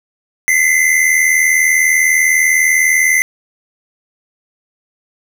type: tone pair together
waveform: square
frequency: 2012 / 2092 Hz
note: B6 / C7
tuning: +32 / -1 cents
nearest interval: minor second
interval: 67 cents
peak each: -13 dBFS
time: 0.48-3.22 s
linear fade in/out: 0 ms
effects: none